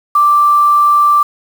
sine tone with quantisation, 1174.7 Hz, D6, in tune, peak -6 dBFS, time 0.15-1.23 s, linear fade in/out 5 ms, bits 5, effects none

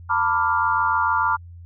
sine chord, B half-diminished seventh, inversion third, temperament equal with one note detuned, 901.1 / 987.8 / 1174.7 / 1396.9 Hz, A5 / B5 / D6 / F6, +41 / 0 / 0 / 0 cents, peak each -23 / -23 / -23 / -23 dBFS, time 0.09-1.37 s, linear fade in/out 20 ms, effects added 86 Hz sine -38 dBFS peak until 1.65 s

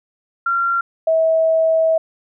sine tone pair in turn, 1376 / 646.4 Hz, F6 / E5, -26 / -34 cents, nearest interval octave + minor second, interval 1308 cents, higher first, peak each -15 / -12 dBFS, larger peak second, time 0.46-0.81 / 1.07-1.98 s, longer second, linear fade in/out 5 ms, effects none

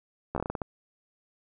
slowing click train, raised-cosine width 1 ms, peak -17 dBFS, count 9, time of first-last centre 0.35-0.618 s, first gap 13 ms, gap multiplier 1.26, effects none

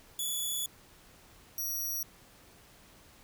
10% pulse tone pair in turn, 3427 / 5764 Hz, A7 / F#8, -46 / -46 cents, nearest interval major sixth, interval 900 cents, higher second, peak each -24 / -27 dBFS, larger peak first, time 0.19-0.66 / 1.58-2.03 s, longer first, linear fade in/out 2 ms, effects pink hiss -58 dBFS RMS until 3.23 s

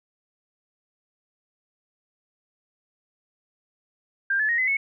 sine tone with pitch steps, 1592 / 1726.1 / 1871.5 / 2029 / 2200 Hz, G6 / A6 / A#6 / B6 / C#7, +26 / -34 / +6 / +46 / -14 cents, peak -20 dBFS, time 4.3-4.77 s, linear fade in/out 5 ms, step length 94 ms, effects none

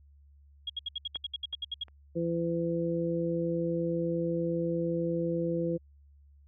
sine tone bursts, 3292 Hz, G#7, 16 cents flat, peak -31 dBFS, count 13, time 0.67-1.837 s, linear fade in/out 5 ms, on 27 ms, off 68 ms
clicks, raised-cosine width 0.5 ms, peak -30 / -40 / -40 dBFS, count 3, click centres 1.157 / 1.531 / 1.883 s
harmonic tone, 168.4 Hz, E3, 37 cents sharp, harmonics 1 / 2 / 3, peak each -32 / -32 / -32 dBFS, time 2.15-5.78 s, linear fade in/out 20 ms
effects added 71 Hz sine -55 dBFS peak until 6.47 s

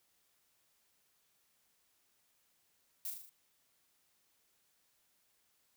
violet noise with echo, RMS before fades -40 dBFS, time 3.05-3.1 s, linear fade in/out 2 ms, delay 39 ms, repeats 5, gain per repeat -4 dB, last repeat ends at 3.295 s, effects white hiss -75 dBFS RMS until 5.76 s

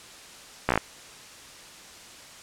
slowing click train, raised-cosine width 0.5 ms, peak -6 dBFS, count 6, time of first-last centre 0.69-0.776 s, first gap 15 ms, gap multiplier 1.07, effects white hiss -46 dBFS RMS until 2.42 s + low-pass 8000 Hz 12 dB/octave

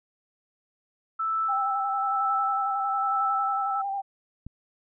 sine tone with tremolo, 1318.5 Hz, E6, in tune, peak -23 dBFS, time 1.19-3.82 s, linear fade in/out 10 ms, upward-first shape triangle, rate 1.1 Hz, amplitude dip 45%
sine tone with vibrato, 790 Hz, G5, 13 cents sharp, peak -27 dBFS, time 1.48-4.02 s, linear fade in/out 20 ms, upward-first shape square, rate 11 Hz, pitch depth 26 cents each way
click, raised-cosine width 5 ms, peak -26 dBFS, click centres 4.466 s
effects none

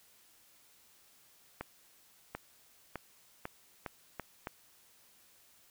accelerating click train, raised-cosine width 0.5 ms, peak -23 dBFS, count 7, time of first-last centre 1.61-4.471 s, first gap 740 ms, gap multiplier 0.82, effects white hiss -64 dBFS RMS until 5.7 s

